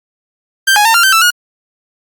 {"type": "tone with pitch steps", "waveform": "sawtooth", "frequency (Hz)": [1572, 832, 906, 1388, 1549, 1327, 1442], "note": ["G6", "G#5", "A#5", "F6", "G6", "E6", "F#6"], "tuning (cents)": [4, 3, -50, -11, -21, 11, -45], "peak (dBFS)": -3, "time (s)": [0.67, 1.307], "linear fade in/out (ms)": 10, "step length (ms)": 91, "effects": ["Opus 48 kbps"]}